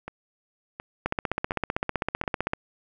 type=two click trains; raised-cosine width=0.5 ms; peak=-20 / -10 dBFS; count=4 / 24; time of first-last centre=0.08-2.238 / 1.06-2.534 s; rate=1.39 / 15.6 Hz; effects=none